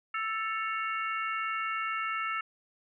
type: harmonic tone with a mistuned harmonic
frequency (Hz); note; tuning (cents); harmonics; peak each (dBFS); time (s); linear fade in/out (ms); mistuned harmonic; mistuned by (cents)
440.8; A4; +3; 3 / 4 / 5 / 6; -32 / -39 / -37 / -40; 0.14-2.41; 5; 6; +81
effects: none